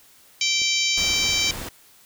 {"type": "harmonic tone", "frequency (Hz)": 777, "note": "G5", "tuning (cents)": -16, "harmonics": [3, 4, 5, 6, 7, 8, 9], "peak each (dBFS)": [-25, -26, -27, -28, -28, -29, -30], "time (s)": [0.41, 1.51], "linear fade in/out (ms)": 2}
{"type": "clicks", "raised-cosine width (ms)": 2, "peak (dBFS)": [-38, -28], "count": 2, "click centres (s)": [0.595, 0.618]}
{"type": "noise", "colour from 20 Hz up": "pink", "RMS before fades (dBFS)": -33, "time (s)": [0.97, 1.69], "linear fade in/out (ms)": 5}
{"effects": ["white hiss -53 dBFS RMS until 2.05 s"]}